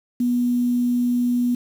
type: tone with quantisation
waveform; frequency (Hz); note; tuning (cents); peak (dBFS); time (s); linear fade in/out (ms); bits
sine; 243.9; B3; -21; -17; 0.2-1.55; 5; 7
effects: none